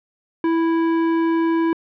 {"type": "tone with tanh clipping", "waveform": "sine", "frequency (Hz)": 329.6, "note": "E4", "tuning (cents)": 0, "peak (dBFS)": -18, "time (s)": [0.44, 1.73], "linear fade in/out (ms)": 2, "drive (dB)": 18, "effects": ["low-pass 2000 Hz 12 dB/octave"]}